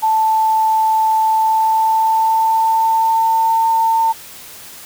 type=tone with pitch glide; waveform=sine; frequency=880 to 901.6 Hz; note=A5 to A5; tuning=0 to +42 cents; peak=-11 dBFS; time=0.02-4.13 s; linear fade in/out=20 ms; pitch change=+42 cents; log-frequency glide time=1.21-3.55 s; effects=white hiss -36 dBFS RMS until 4.85 s